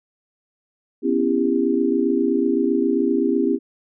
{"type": "chord", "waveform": "sine", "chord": "C# half-diminished seventh", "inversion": "third", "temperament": "just", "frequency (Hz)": [249.5, 277.2, 332.6, 399.1], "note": ["B3", "C#4", "E4", "G4"], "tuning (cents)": [18, 0, 16, 31], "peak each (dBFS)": -22, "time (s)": [1.02, 3.59], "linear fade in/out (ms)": 50, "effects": []}